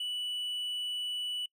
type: tone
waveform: triangle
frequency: 2960 Hz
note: F#7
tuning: in tune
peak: -31 dBFS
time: 0-1.46 s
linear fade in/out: 5 ms
effects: noise-tail reverb RT60 0.1 s tail -25 dB re dry